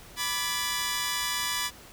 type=chord; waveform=10% pulse; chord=G# diminished; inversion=first; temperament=equal with one note detuned; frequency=987.8 / 1174.7 / 1705 Hz; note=B5 / D6 / G#6; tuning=0 / 0 / +45 cents; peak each=-23 / -25 / -23 dBFS; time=0.16-1.71 s; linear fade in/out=50 ms; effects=pink hiss -49 dBFS RMS until 1.92 s